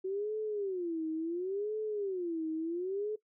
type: tone with vibrato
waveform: sine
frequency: 370.2 Hz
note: F#4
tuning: 1 cent sharp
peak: -32 dBFS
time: 0.04-3.16 s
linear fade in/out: 10 ms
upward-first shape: sine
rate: 0.71 Hz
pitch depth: 270 cents each way
effects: noise-tail reverb RT60 0.1 s tail -19 dB re dry